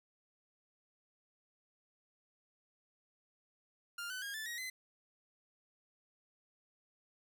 sawtooth tone with pitch steps, 1400 / 1509.2 / 1626.9 / 1753.7 / 1890.5 / 2038 Hz, F6 / F#6 / G#6 / A6 / A#6 / C7, +4 / +34 / -36 / -6 / +24 / -46 cents, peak -37 dBFS, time 3.98-4.7 s, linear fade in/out 5 ms, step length 120 ms, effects none

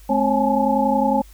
sine tone cluster, 215.7 / 264.1 / 545 / 832 / 863 Hz, A3 / C4 / C#5 / G#5 / A5, -34 / +16 / -29 / +3 / -34 cents, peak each -22 dBFS, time 0.09-1.22 s, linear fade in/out 10 ms, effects added 50 Hz sine -42 dBFS peak until 1.33 s + white hiss -52 dBFS RMS until 1.33 s

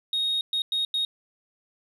sine tone bursts at uneven times, 3736 Hz, A#7, 3 cents sharp, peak -21 dBFS, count 4, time 0.13-0.41 / 0.53-0.62 / 0.72-0.85 / 0.94-1.05 s, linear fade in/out 2 ms, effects tanh soft clip ceiling -21 dBFS

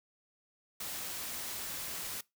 white noise, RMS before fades -40 dBFS, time 0.8-2.21 s, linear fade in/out 5 ms, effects noise-tail reverb RT60 0.2 s tail -22 dB re dry

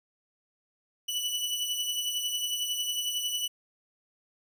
sawtooth beating tone pair, 2960 / 2971 Hz, F#7 / F#7, 0 / +6 cents, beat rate 11 Hz, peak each -27 / -33 dBFS, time 1.08-3.48 s, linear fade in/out 10 ms, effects none

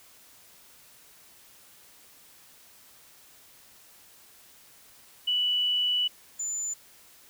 sine tone pair in turn, 2960 / 7040 Hz, F#7 / A8, 0 / 0 cents, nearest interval octave + minor third, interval 1500 cents, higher second, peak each -23 / -29 dBFS, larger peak first, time 5.27-6.08 / 6.39-6.74 s, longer first, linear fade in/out 10 ms, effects white hiss -55 dBFS RMS until 7.29 s

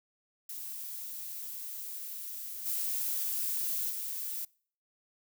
violet noise with level steps, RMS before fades -41 / -33 / -37 dBFS, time 0.49-4.45 s, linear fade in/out 5 ms, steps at 2.65 / 3.89 s, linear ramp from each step 20 ms, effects noise-tail reverb RT60 0.5 s tail -25 dB re dry

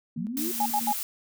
sine tone with tremolo, 233.1 Hz, A#3, in tune, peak -32 dBFS, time 0.16-0.92 s, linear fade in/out 5 ms, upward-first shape square, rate 4.6 Hz, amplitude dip 55%
sine linear sweep, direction up, 150.1 to 370 Hz, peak -30 dBFS, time 0.17-0.52 s, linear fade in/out 10 ms
blue noise, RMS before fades -32 dBFS, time 0.37-1.03 s, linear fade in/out 0 ms
sine tone bursts, 830.6 Hz, G#5, in tune, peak -22 dBFS, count 3, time 0.6-0.929 s, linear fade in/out 5 ms, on 59 ms, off 76 ms
effects none

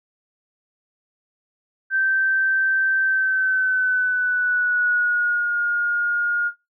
sine tone with pitch glide, 1555 to 1425.9 Hz, G6 to F6, -14 to +36 cents, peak -17 dBFS, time 1.9-6.52 s, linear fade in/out 50 ms, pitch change -150 cents, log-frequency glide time 3.02-5.58 s, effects noise-tail reverb RT60 0.2 s tail -18 dB re dry

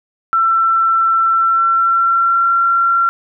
sine tone with pitch glide, 1342 to 1367.8 Hz, E6 to F6, +31 to -36 cents, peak -10 dBFS, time 0.33-3.09 s, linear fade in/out 0 ms, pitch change +33 cents, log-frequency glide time 1.26-2.53 s, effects none

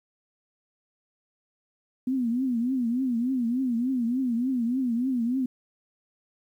sine tone with vibrato, 246.9 Hz, B3, in tune, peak -23 dBFS, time 2.07-5.46 s, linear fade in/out 5 ms, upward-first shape triangle, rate 3.4 Hz, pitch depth 160 cents each way, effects 10-bit

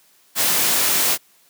white noise with comb filter, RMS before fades -18 dBFS, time 0.35-1.18 s, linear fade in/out 50 ms, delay 19 ms, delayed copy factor -0.5, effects white hiss -56 dBFS RMS until 1.49 s + high-pass 150 Hz 12 dB/octave

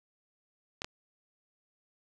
clicks, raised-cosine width 0.2 ms, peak -19 dBFS, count 2, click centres 0.819 / 0.845 s, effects none

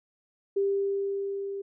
sine tone with level ramp, 396.1 Hz, G4, 18 cents sharp, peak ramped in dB -22 to -32 dBFS, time 0.56-1.62 s, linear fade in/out 10 ms, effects none

